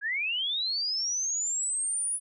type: linear sweep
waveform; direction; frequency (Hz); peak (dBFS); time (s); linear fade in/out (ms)
sine; up; 1600 to 9956; -27; 0.01-2.2; 50
effects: none